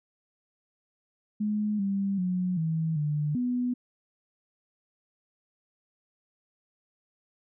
sine tone with pitch steps, 210.5 / 197.1 / 181.8 / 161 / 149 / 247.1 Hz, G#3 / G3 / F#3 / E3 / D3 / B3, +24 / +10 / -30 / -41 / +25 / +1 cents, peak -25 dBFS, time 1.4-3.74 s, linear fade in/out 10 ms, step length 390 ms, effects none

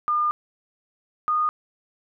sine tone pair in turn, 1209 / 1228.7 Hz, D6 / D#6, +50 / -22 cents, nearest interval unison, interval 28 cents, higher second, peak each -19 dBFS, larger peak neither, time 0.08-0.31 / 1.28-1.49 s, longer first, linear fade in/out 0 ms, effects none

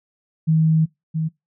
sine tone pair in turn, 159.1 / 159.1 Hz, D#3 / D#3, +39 / +39 cents, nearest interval unison, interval 0 cents, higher neither, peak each -13 / -19 dBFS, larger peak first, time 0.47-0.86 / 1.14-1.29 s, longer first, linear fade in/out 20 ms, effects noise-tail reverb RT60 0.2 s tail -24 dB re dry

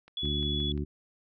click train, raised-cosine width 0.3 ms, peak -36 dBFS, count 5, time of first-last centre 0.08-0.777 s, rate 5.74 Hz
sine tone, 3400 Hz, G#7, 40 cents sharp, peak -31 dBFS, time 0.17-0.72 s, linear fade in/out 2 ms
harmonic tone, 73.2 Hz, D2, 5 cents flat, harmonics 1 / 2 / 3 / 4 / 5, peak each -32 / -35 / -37 / -38 / -39 dBFS, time 0.22-0.85 s, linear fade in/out 20 ms
effects none

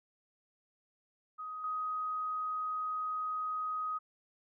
sine tone with level steps, 1255 Hz, D#6, 15 cents sharp, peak -39 / -33 dBFS, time 1.38-3.99 s, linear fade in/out 20 ms, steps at 1.64 s, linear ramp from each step 2 ms, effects none

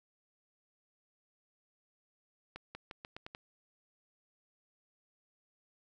accelerating click train, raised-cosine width 0.3 ms, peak -28 dBFS, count 7, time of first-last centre 2.56-3.349 s, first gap 190 ms, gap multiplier 0.85, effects none

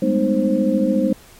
sine tone cluster, 199.2 / 212.8 / 249.9 / 306.2 / 527 Hz, G3 / G#3 / B3 / D#4 / C5, +28 / +42 / +21 / -28 / +12 cents, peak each -21 dBFS, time 0.02-1.13 s, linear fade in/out 5 ms, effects pink hiss -46 dBFS RMS until 1.39 s + MP3 64 kbps

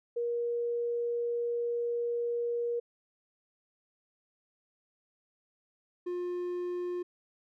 sine / triangle tone pair in turn, 474.2 / 355.2 Hz, A#4 / F4, +30 / +29 cents, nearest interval perfect fourth, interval 501 cents, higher first, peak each -29 / -30 dBFS, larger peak first, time 0.16-2.8 / 6.06-7.03 s, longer first, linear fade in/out 10 ms, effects none

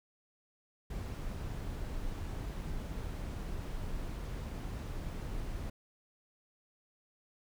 brown noise, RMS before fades -39 dBFS, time 0.9-5.7 s, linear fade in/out 5 ms, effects none

